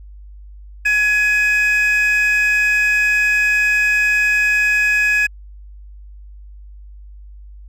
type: tone pair together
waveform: triangle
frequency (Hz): 1681 / 2519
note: G#6 / D#7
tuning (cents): +20 / +21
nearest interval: perfect fifth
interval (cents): 701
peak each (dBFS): -13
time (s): 0.85-5.27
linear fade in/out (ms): 10
effects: tanh soft clip ceiling -6 dBFS + added 50 Hz sine -35 dBFS peak until 7.68 s